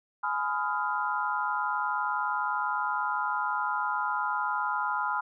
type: chord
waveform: sine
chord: F half-diminished seventh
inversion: first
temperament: just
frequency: 838.1 / 1005.8 / 1257.2 / 1396.9 Hz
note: Ab5 / Cb6 / Eb6 / F6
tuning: +16 / +31 / +18 / 0 cents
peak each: -33 / -31 / -34 / -32 dBFS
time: 0.23-5.21 s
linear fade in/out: 10 ms
effects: none